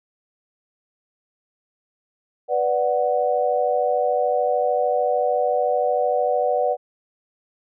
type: chord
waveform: sine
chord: B minor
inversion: none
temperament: equal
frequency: 493.9 / 587.3 / 740 Hz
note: B4 / D5 / F#5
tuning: 0 / 0 / 0 cents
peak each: -22 dBFS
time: 2.48-6.77 s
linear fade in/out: 50 ms
effects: none